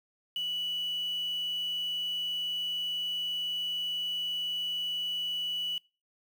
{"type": "tone with quantisation", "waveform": "sine", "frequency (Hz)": 2951, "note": "F#7", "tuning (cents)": -5, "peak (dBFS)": -30, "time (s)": [0.36, 5.78], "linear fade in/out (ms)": 2, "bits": 8, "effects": ["noise-tail reverb RT60 0.3 s tail -23 dB re dry"]}